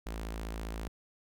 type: tone with notch filter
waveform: sawtooth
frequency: 55 Hz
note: A1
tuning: in tune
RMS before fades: -39 dBFS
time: 0.06-0.88 s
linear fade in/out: 5 ms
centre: 110 Hz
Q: 1.3
effects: none